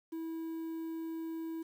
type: tone with quantisation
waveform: triangle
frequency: 325.8 Hz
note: E4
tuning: 20 cents flat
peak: -35 dBFS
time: 0.12-1.63 s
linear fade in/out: 10 ms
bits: 10
effects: none